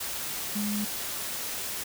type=tone in noise; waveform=sine; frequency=207.6 Hz; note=G#3; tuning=in tune; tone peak=-28 dBFS; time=0.55-0.85 s; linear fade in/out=10 ms; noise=white; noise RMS=-34 dBFS; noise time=0-1.84 s; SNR=+3 dB; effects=none

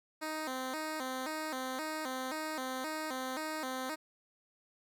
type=tone with vibrato; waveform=10% pulse; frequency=284.2 Hz; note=C#4; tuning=43 cents sharp; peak=-28 dBFS; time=0.21-3.96 s; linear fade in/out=20 ms; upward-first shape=square; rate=1.9 Hz; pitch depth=160 cents each way; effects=none

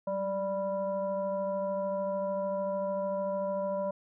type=tone with frequency modulation; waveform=sine; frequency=587.3 Hz; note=D5; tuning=in tune; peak=-29 dBFS; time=0.07-3.91 s; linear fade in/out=5 ms; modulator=396 Hz; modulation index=0.71; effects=none

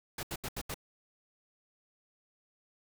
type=noise bursts; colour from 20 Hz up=pink; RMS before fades=-38 dBFS; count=5; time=0.18-0.743 s; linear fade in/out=5 ms; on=51 ms; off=77 ms; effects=none

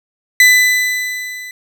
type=tone with level ramp; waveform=40% pulse; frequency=2000 Hz; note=B6; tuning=21 cents sharp; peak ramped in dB=-3 to -27 dBFS; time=0.4-1.51 s; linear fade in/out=2 ms; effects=none

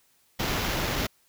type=noise with sample-and-hold; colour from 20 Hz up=pink; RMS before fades=-28 dBFS; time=0.39-1.07 s; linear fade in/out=10 ms; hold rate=8820 Hz; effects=white hiss -65 dBFS RMS until 1.28 s

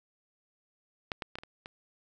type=clicks; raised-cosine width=0.3 ms; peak=-16 / -19 / -23 / -23 / -30 / -26 dBFS; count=6; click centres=1.118 / 1.222 / 1.355 / 1.386 / 1.435 / 1.659 s; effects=none

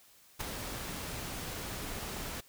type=noise with ADSR envelope; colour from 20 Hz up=pink; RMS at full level=-33 dBFS; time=0.39-2.41 s; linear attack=20 ms; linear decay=7 ms; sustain=-7 dB; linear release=12 ms; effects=white hiss -61 dBFS RMS until 2.48 s

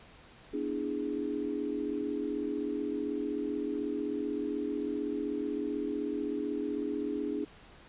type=chord; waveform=sine; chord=E dominant seventh; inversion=second; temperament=equal; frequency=246.9 / 293.7 / 329.6 / 415.3 Hz; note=B3 / D4 / E4 / G#4; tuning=0 / 0 / 0 / 0 cents; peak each=-40 / -34 / -39 / -36 dBFS; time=0.53-7.45 s; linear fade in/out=10 ms; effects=pink hiss -55 dBFS RMS until 7.88 s + resampled to 8000 Hz

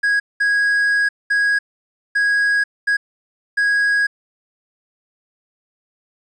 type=tone bursts at uneven times; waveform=triangle; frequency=1652 Hz; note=G#6; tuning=10 cents flat; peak=-12 dBFS; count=6; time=0.03-0.2 / 0.4-1.09 / 1.3-1.59 / 2.15-2.64 / 2.87-2.97 / 3.57-4.07 s; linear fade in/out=10 ms; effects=resampled to 24000 Hz + 9-bit

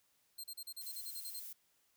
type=tone bursts; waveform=15% pulse; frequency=4176 Hz; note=C8; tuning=4 cents flat; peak=-37 dBFS; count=11; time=0.38-1.4 s; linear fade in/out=10 ms; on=60 ms; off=36 ms
type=noise; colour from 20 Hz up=violet; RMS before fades=-48 dBFS; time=0.81-1.53 s; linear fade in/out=5 ms
effects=white hiss -75 dBFS RMS until 1.96 s

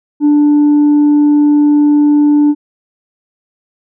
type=tone with tanh clipping; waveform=sine; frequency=294.2 Hz; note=D4; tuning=3 cents sharp; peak=-6 dBFS; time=0.2-2.55 s; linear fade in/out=50 ms; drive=1 dB; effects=none

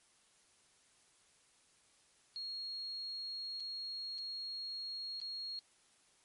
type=tone with dropouts; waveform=sine; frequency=4290 Hz; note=C8; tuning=42 cents sharp; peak=-40 dBFS; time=2.36-5.59 s; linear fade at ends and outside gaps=0 ms; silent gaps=3.6-3.604 / 4.181-4.185 / 5.201-5.215 s; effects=white hiss -69 dBFS RMS until 6.24 s + MP3 48 kbps

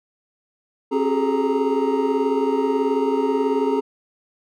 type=tone cluster; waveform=triangle; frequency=269.2 / 376.6 / 410.6 / 429 / 929 Hz; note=C4 / F#4 / G#4 / A4 / A#5; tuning=+49 / +31 / -20 / -44 / -6 cents; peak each=-21 / -27 / -21 / -21 / -25 dBFS; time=0.91-3.81 s; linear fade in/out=20 ms; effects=none

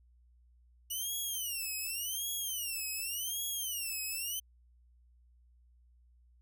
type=tone with vibrato; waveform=5% pulse; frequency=2913 Hz; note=F#7; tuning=28 cents flat; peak=-27 dBFS; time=0.9-4.4 s; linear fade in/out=10 ms; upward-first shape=sine; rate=0.88 Hz; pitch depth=230 cents each way; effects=added 60 Hz sine -61 dBFS peak until 6.41 s

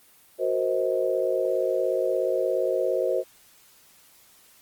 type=chord; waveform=sine; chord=C half-diminished seventh; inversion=second; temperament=equal with one note detuned; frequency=370 / 466.2 / 523.3 / 632.4 Hz; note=Gb4 / Bb4 / C5 / Eb5; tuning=0 / 0 / 0 / +28 cents; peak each=-28 / -29 / -25 / -29 dBFS; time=0.38-3.24 s; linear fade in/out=50 ms; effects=white hiss -56 dBFS RMS until 4.61 s + Opus 24 kbps

